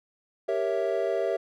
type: chord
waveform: triangle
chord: G diminished seventh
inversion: none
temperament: equal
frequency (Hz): 392 / 466.2 / 554.4 / 659.3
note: G4 / Bb4 / Db5 / Fb5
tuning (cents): 0 / 0 / 0 / 0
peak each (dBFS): -28 / -29 / -29 / -27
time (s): 0.48-1.37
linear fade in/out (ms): 10
effects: none